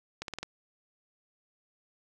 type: accelerating click train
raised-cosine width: 0.2 ms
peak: -19 dBFS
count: 5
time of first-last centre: 0.22-0.43 s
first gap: 62 ms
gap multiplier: 0.89
effects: none